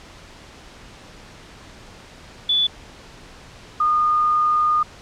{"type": "tone pair in turn", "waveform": "sine", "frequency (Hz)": [3459, 1222.9], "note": ["A7", "D#6"], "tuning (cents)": [-30, -30], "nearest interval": "octave + tritone", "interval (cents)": 1800, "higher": "first", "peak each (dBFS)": -15, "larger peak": "neither", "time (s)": [[2.49, 2.67], [3.8, 4.83]], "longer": "second", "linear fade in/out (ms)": 5, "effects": ["pink hiss -43 dBFS RMS until 5.01 s", "low-pass 6000 Hz 12 dB/octave"]}